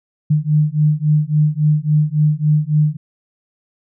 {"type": "beating tone pair", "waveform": "sine", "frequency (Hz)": [149.7, 153.3], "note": ["D3", "D#3"], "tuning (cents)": [33, -25], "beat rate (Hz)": 3.6, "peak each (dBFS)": -15, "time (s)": [0.3, 2.97], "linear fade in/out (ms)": 10, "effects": []}